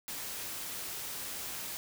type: noise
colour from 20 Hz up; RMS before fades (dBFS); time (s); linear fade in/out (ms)
white; -40; 0.08-1.77; 0
effects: none